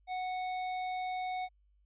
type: tone with tanh clipping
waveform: sine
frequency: 738 Hz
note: F#5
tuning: 5 cents flat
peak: -36 dBFS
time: 0.07-1.49 s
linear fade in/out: 50 ms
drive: 16 dB
effects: added 50 Hz sine -65 dBFS peak until 1.85 s + resampled to 8000 Hz